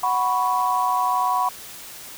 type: chord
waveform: sine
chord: F# suspended fourth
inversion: none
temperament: equal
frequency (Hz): 740 / 987.8 / 1108.7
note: F#5 / B5 / C#6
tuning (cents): 0 / 0 / 0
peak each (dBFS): -24 / -21 / -24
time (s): 0.03-1.49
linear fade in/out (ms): 5
effects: white hiss -39 dBFS RMS until 2.17 s